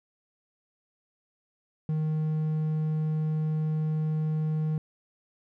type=tone; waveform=triangle; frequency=155.56 Hz; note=D#3; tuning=in tune; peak=-23 dBFS; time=1.89-4.78 s; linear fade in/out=2 ms; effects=none